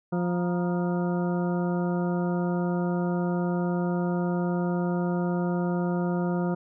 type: harmonic tone with a mistuned harmonic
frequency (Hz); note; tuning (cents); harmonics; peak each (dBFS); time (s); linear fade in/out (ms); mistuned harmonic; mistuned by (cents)
176.2; F3; +16; 1 / 2 / 3 / 4 / 5 / 7 / 8; -25 / -31 / -35 / -37 / -39 / -42 / -43; 0.12-6.55; 10; 5; +110
effects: none